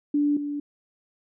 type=tone pair in turn; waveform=sine; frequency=291.5 / 290.2 Hz; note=D4 / D4; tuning=-13 / -21 cents; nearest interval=unison; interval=8 cents; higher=first; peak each=-19 / -27 dBFS; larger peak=first; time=0.14-0.37 / 0.37-0.6 s; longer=neither; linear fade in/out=5 ms; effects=none